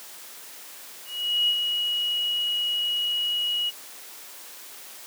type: tone with ADSR envelope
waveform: sine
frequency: 2904 Hz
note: F#7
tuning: 33 cents flat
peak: -18 dBFS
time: 1.05-3.71 s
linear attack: 430 ms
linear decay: 67 ms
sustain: -5 dB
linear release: 25 ms
effects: white hiss -43 dBFS RMS until 5.06 s + high-pass 300 Hz 12 dB/octave